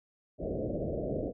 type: low-pass noise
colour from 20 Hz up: white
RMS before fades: -34 dBFS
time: 0.38-1.33 s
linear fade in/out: 50 ms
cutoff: 650 Hz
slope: 96 dB/octave
effects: none